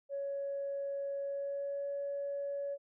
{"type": "tone with pitch glide", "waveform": "sine", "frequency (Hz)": [558, 563.5], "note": ["C#5", "C#5"], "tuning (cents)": [11, 28], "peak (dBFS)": -34, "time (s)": [0.09, 2.78], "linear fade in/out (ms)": 50, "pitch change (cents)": 17, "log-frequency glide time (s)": [1.22, 1.87], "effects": ["tanh soft clip ceiling -30 dBFS"]}